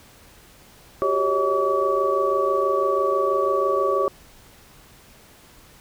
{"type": "tone cluster", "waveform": "sine", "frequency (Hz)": [369.6, 395.7, 551, 628, 1140], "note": ["F#4", "G4", "C#5", "D#5", "C#6"], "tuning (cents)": [-2, 16, -11, 16, 48], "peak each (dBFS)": [-30, -23, -23, -30, -23], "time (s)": [1.02, 4.08], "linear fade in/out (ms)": 0, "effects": ["pink hiss -50 dBFS RMS until 5.8 s"]}